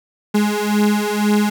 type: beating tone pair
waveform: 35% pulse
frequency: 207.7 / 209.7 Hz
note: G#3 / G#3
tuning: 0 / +17 cents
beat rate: 2 Hz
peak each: -16 dBFS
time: 0.34-1.5 s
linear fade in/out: 10 ms
effects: none